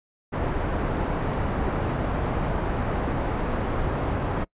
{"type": "low-pass noise", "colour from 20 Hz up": "pink", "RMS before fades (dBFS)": -26, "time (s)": [0.32, 4.45], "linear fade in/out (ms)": 20, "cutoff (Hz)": 1200, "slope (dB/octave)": 12, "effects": ["noise-tail reverb RT60 0.1 s tail -25 dB re dry", "resampled to 8000 Hz"]}